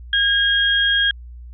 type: tone pair together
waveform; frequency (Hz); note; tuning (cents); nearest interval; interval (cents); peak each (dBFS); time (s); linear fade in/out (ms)
sine; 1630 / 3260; G#6 / G#7; -33 / -33; octave; 1200; -17; 0.13-1.11; 2
effects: added 60 Hz sine -34 dBFS peak until 1.53 s